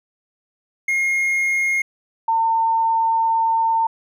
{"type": "tone pair in turn", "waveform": ["triangle", "sine"], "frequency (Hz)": [2143, 904.4], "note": ["C7", "A5"], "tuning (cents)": [41, 47], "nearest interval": "octave + minor third", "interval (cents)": 1494, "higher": "first", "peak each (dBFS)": [-15, -15], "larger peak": "neither", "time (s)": [[0.88, 1.82], [2.28, 3.87]], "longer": "second", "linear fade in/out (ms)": 5, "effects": []}